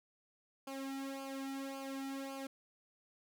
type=tone with flanger; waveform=sawtooth; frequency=271.2 Hz; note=C#4; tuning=38 cents flat; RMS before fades=-43 dBFS; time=0.67-2.47 s; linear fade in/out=5 ms; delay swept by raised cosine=0.52 to 1.82 ms; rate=1.8 Hz; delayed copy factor=-0.8; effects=none